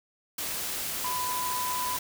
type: tone in noise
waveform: sine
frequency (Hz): 998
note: B5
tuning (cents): +18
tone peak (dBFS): -30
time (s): 1.04-1.97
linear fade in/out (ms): 5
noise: white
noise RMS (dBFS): -33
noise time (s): 0.38-1.99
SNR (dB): 0
effects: none